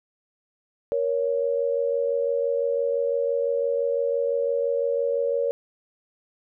sine tone pair together, 471.8 / 557.7 Hz, A#4 / C#5, +21 / +10 cents, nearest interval minor third, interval 289 cents, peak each -24 dBFS, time 0.92-5.51 s, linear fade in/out 0 ms, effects none

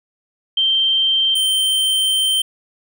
sine / square tone pair in turn, 3139 / 3117 Hz, G7 / G7, +2 / -11 cents, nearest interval unison, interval 13 cents, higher first, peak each -13 / -15 dBFS, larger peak first, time 0.57-1.35 / 1.35-2.42 s, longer second, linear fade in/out 5 ms, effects none

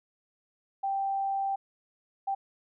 sine tone bursts at uneven times, 784 Hz, G5, in tune, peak -27 dBFS, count 2, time 0.83-1.56 / 2.27-2.35 s, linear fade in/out 10 ms, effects none

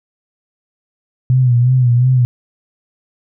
sine tone with vibrato, 124.6 Hz, B2, 16 cents sharp, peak -8 dBFS, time 1.3-2.25 s, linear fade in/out 0 ms, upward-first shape sine, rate 2.8 Hz, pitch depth 70 cents each way, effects none

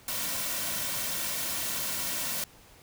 white noise with comb filter, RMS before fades -32 dBFS, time 0.08-2.44 s, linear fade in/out 2 ms, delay 2.4 ms, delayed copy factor -0.5, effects pink hiss -55 dBFS RMS until 2.82 s

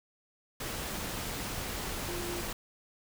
sine tone in noise, 349.2 Hz, F4, in tune, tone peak -38 dBFS, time 2.08-2.42 s, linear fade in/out 5 ms, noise pink, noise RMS -37 dBFS, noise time 0.6-2.53 s, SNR -4 dB, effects none

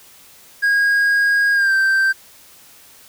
triangle tone with pitch glide, 1636 to 1564.8 Hz, G#6 to G6, -26 to -4 cents, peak -11 dBFS, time 0.62-2.13 s, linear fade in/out 20 ms, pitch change -78 cents, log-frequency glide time 1.53-1.73 s, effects white hiss -46 dBFS RMS until 3.08 s

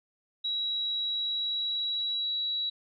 sine tone with pitch glide, 3878 to 3900 Hz, B7 to B7, -32 to -23 cents, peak -28 dBFS, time 0.44-2.7 s, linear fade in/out 10 ms, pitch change +9 cents, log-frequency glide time 0.96-2.27 s, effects none

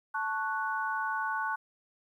sine chord, F# minor, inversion first, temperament equal, 880 / 1108.7 / 1480 Hz, A5 / C#6 / F#6, 0 / 0 / 0 cents, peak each -34 / -35 / -33 dBFS, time 0.14-1.56 s, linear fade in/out 10 ms, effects 11-bit

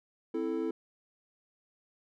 triangle chord, A minor, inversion first, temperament equal, 261.6 / 329.6 / 440 Hz, C4 / E4 / A4, 0 / 0 / 0 cents, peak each -35 / -31 / -33 dBFS, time 0.34-0.71 s, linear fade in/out 5 ms, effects none

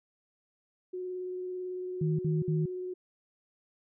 sine tone with vibrato, 365.6 Hz, F#4, 21 cents flat, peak -34 dBFS, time 0.93-2.94 s, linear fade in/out 10 ms, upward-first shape sine, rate 18 Hz, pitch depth 12 cents each way
sine tone bursts, 157.2 Hz, D#3, 18 cents sharp, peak -26 dBFS, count 3, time 2.01-2.658 s, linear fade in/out 5 ms, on 180 ms, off 54 ms
effects none

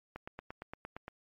click train, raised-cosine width 0.5 ms, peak -27 dBFS, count 9, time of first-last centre 0.16-1.081 s, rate 8.69 Hz, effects MP3 48 kbps

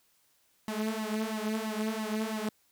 sawtooth tone with flanger, 217.4 Hz, A3, 21 cents flat, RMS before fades -33 dBFS, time 0.68-2.49 s, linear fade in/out 2 ms, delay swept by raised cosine 1 to 5.1 ms, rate 3 Hz, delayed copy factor +0.8, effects white hiss -69 dBFS RMS until 2.71 s

